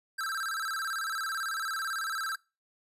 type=tone with vibrato; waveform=square; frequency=1445 Hz; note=F#6; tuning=41 cents flat; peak=-32 dBFS; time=0.18-2.36 s; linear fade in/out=10 ms; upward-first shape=square; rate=18 Hz; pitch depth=160 cents each way; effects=noise-tail reverb RT60 0.3 s tail -24 dB re dry + resampled to 32000 Hz